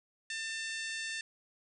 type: harmonic tone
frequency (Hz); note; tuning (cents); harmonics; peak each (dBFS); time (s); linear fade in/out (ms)
895; A5; +29; 2 / 3 / 4 / 5 / 6 / 7 / 8 / 9 / 10; -39 / -43 / -45 / -47 / -49 / -50 / -51 / -52 / -53; 0.3-1.21; 2
effects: none